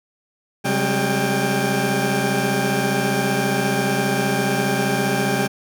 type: tone cluster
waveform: 20% pulse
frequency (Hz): 133.6 / 190.4 / 205.3 / 793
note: C3 / F#3 / G#3 / G5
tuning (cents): +36 / +50 / -20 / +20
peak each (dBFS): -19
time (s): 0.64-5.48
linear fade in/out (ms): 20
effects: none